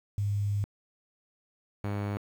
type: tone pair in turn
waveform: sine / sawtooth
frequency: 101.9 / 101.9 Hz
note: G#2 / G#2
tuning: -32 / -32 cents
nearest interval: unison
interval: 0 cents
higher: neither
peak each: -26 dBFS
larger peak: neither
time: 0.18-0.64 / 1.84-2.17 s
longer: first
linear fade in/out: 0 ms
effects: low-pass 2000 Hz 12 dB/octave + 9-bit